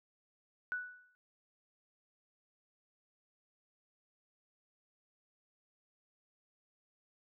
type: tone with exponential decay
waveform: sine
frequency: 1480 Hz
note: F#6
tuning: in tune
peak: -32 dBFS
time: 0.72-1.15 s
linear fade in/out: 0 ms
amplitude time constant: 92 ms
effects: none